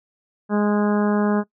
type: harmonic tone with a mistuned harmonic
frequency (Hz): 207.7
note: G#3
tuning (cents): 0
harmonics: 1 / 2 / 3 / 4 / 5 / 6 / 7 / 8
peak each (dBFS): -18 / -24 / -28 / -30 / -32 / -34 / -35 / -36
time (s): 0.49-1.44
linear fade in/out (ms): 50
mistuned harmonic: 8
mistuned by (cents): -18
effects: noise-tail reverb RT60 0.1 s tail -20 dB re dry